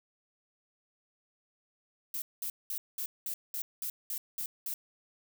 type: noise bursts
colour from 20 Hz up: violet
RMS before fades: -36 dBFS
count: 10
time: 2.14-4.74 s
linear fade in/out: 2 ms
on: 80 ms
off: 200 ms
effects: none